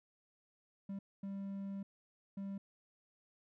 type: tone bursts at uneven times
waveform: triangle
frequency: 196.8 Hz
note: G3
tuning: 7 cents sharp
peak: -38 dBFS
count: 3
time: 0.89-0.99 / 1.23-1.83 / 2.37-2.58 s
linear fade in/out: 5 ms
effects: none